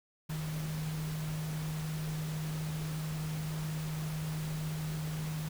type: tone in noise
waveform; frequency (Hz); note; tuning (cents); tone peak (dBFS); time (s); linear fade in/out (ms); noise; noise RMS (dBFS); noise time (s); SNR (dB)
sine; 155.56; D#3; 0; -34; 0.29-5.49; 10; pink; -45; 0.29-5.49; +8
effects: none